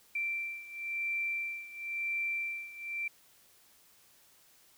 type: beating tone pair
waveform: sine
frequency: 2349 / 2349.97 Hz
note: D7 / D7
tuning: 0 / 0 cents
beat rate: 0.97 Hz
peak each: -35 / -38 dBFS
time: 0.15-3.08 s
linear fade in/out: 5 ms
effects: white hiss -63 dBFS RMS until 4.77 s